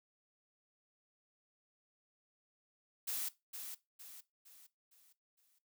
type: noise with echo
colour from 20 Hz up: blue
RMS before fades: -39 dBFS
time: 3.07-3.29 s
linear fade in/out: 10 ms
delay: 460 ms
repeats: 5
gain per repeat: -7 dB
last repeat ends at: 5.59 s
effects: noise-tail reverb RT60 0.2 s tail -17 dB re dry